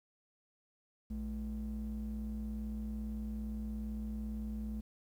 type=ring-modulated tone; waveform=triangle; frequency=137.2 Hz; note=C#3; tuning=17 cents flat; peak=-31 dBFS; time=1.1-4.81 s; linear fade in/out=10 ms; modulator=78 Hz; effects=tanh soft clip ceiling -30 dBFS + 11-bit